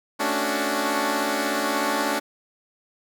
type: chord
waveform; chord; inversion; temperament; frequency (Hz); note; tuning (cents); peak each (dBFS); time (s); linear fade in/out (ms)
10% pulse; D major seventh; second; equal; 220 / 277.2 / 293.7 / 370; A3 / C#4 / D4 / F#4; 0 / 0 / 0 / 0; -21 / -19 / -18 / -22; 0.19-2.2; 20
effects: none